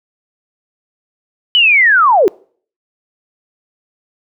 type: linear sweep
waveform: sine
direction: down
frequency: 3021 to 337.3 Hz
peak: -6 dBFS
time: 1.55-2.28 s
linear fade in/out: 0 ms
effects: noise-tail reverb RT60 0.5 s tail -26 dB re dry